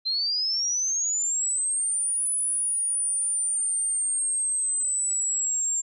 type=linear two-way sweep; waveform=sine; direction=up then down; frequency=4083 to 9956 to 7360 Hz; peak=-23 dBFS; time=0.05-5.82 s; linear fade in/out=20 ms; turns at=2.29 s; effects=none